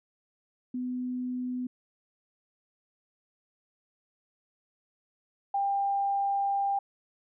sine tone pair in turn, 250.6 / 795.6 Hz, B3 / G5, +25 / +25 cents, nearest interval octave + minor sixth, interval 2000 cents, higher second, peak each -30 / -25 dBFS, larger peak second, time 0.74-1.67 / 5.54-6.79 s, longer second, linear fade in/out 5 ms, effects none

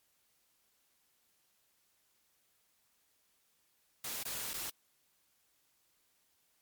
white noise with dropouts, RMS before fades -40 dBFS, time 4.04-4.7 s, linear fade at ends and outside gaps 5 ms, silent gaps 4.232-4.252 / 4.534-4.539 s, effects white hiss -74 dBFS RMS until 6.61 s + MP3 96 kbps

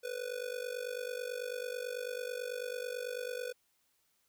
square tone with amplitude modulation, 494.5 Hz, B4, 2 cents sharp, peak -34 dBFS, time 0.03-3.53 s, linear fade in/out 20 ms, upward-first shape sine, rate 49.1 Hz, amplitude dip 85%, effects white hiss -75 dBFS RMS until 4.28 s

